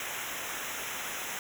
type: noise with comb filter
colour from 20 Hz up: pink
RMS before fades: -37 dBFS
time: 0-1.39 s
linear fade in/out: 2 ms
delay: 0.22 ms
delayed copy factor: -0.95
effects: none